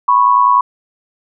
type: tone pair together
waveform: sine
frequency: 989.8 / 1100 Hz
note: B5 / C#6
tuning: +4 / -14 cents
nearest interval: major second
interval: 182 cents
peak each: -10 dBFS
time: 0.08-0.61 s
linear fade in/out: 5 ms
effects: none